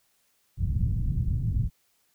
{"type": "low-pass noise", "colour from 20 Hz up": "white", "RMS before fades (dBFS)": -26, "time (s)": [0.57, 1.7], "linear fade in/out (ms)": 50, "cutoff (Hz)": 130, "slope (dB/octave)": 24, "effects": ["white hiss -69 dBFS RMS until 2.14 s"]}